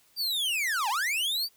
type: linear two-way sweep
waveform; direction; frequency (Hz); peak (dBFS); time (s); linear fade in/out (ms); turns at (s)
45% pulse; down then up; 4758 to 775 to 4758; -26; 0.16-1.49; 50; 0.89
effects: white hiss -63 dBFS RMS until 1.56 s